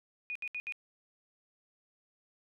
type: tone bursts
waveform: sine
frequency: 2466 Hz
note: D#7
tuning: 16 cents flat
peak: -35 dBFS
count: 4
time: 0.3-0.723 s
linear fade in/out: 0 ms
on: 54 ms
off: 69 ms
effects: none